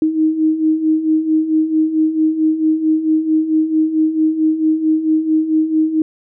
sine beating tone pair, 311.1 / 315.6 Hz, D#4 / D#4, 0 / +25 cents, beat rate 4.5 Hz, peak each -19 / -13 dBFS, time 0.02-6.02 s, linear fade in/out 2 ms, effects none

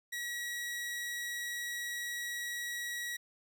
sawtooth tone, 1918 Hz, A#6, 49 cents sharp, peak -33 dBFS, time 0.12-3.17 s, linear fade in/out 10 ms, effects none

